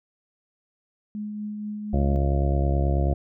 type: tone with tremolo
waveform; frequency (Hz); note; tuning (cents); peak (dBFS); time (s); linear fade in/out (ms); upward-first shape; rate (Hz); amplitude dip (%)
sine; 210; G#3; +19; -28; 1.15-2.16; 0; triangle; 4.2; 30
type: harmonic tone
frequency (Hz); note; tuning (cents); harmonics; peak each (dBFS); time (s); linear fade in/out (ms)
69.3; C#2; 0; 1 / 2 / 3 / 4 / 5 / 6 / 7 / 8 / 9 / 10; -21 / -26 / -34 / -36 / -32 / -40 / -41 / -34 / -38 / -34; 1.93-3.14; 5
effects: none